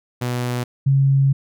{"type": "tone pair in turn", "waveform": ["sawtooth", "sine"], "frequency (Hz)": [122.9, 136.88], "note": ["B2", "C#3"], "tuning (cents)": [-8, -22], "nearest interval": "major second", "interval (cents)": 186, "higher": "second", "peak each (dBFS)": [-17, -12], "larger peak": "second", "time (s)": [[0.21, 0.64], [0.86, 1.33]], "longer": "second", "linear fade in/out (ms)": 10, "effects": []}